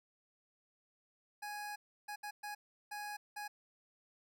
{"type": "tone bursts at uneven times", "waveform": "25% pulse", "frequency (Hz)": 830.6, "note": "G#5", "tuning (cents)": 0, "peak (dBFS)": -38, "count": 6, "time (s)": [[1.42, 1.76], [2.08, 2.16], [2.23, 2.31], [2.43, 2.55], [2.91, 3.17], [3.36, 3.48]], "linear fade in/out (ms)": 10, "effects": []}